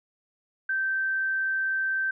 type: tone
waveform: sine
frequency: 1556 Hz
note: G6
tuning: 13 cents flat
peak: -24 dBFS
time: 0.69-2.11 s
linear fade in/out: 5 ms
effects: none